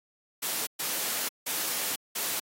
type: noise bursts at uneven times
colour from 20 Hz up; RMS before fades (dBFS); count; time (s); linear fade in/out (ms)
white; -31; 4; 0.42-0.67 / 0.79-1.29 / 1.46-1.96 / 2.15-2.4; 10
effects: high-pass 200 Hz 12 dB/octave + AAC 48 kbps